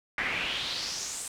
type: noise with band-pass filter sweep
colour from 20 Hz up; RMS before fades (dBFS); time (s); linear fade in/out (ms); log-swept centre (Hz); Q
brown; -33; 0.18-1.28; 2; 1900 to 8800; 3.8
effects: none